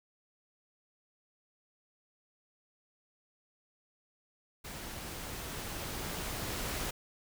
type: noise with level ramp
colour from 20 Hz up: pink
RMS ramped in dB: -44 to -36 dBFS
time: 4.64-6.91 s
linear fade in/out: 10 ms
effects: none